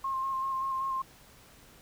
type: tone with vibrato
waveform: sine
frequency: 1066 Hz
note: C6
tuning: 32 cents sharp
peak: -29 dBFS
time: 0.04-1.02 s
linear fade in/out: 5 ms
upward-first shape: square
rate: 5.2 Hz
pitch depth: 17 cents each way
effects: pink hiss -56 dBFS RMS until 1.81 s